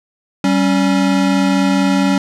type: tone pair together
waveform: square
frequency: 193.04 / 277.2 Hz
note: G3 / C#4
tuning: -26 / 0 cents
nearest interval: tritone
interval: 626 cents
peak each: -15 dBFS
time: 0.44-2.18 s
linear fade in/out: 2 ms
effects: low-pass 7000 Hz 12 dB/octave